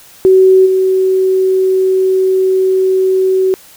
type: tone with level steps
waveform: sine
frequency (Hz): 377.3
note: F#4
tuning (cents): +34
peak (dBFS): -3 / -8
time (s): 0.25-3.54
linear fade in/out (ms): 0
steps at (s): 0.65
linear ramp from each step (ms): 20
effects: white hiss -40 dBFS RMS until 3.76 s